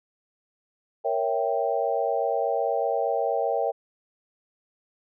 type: chord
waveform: sine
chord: A# diminished seventh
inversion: none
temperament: equal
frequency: 466.2 / 554.4 / 659.3 / 784 Hz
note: A#4 / C#5 / E5 / G5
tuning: 0 / 0 / 0 / 0 cents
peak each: -28 dBFS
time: 1.04-3.72 s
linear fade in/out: 20 ms
effects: none